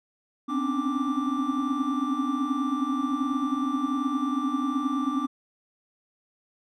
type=tone cluster; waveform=triangle; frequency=253.9 / 266.7 / 276.5 / 295.2 / 1176 Hz; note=B3 / C4 / C#4 / D4 / D6; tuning=+48 / +33 / -4 / +9 / +2 cents; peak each=-29 dBFS; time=0.48-5.27 s; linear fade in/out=20 ms; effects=none